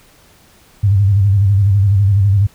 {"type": "tone with vibrato", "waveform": "sine", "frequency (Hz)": 99.4, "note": "G2", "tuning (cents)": 25, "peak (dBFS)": -8, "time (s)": [0.83, 2.47], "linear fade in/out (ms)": 10, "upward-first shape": "square", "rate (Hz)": 12, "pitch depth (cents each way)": 66, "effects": ["pink hiss -48 dBFS RMS until 2.54 s"]}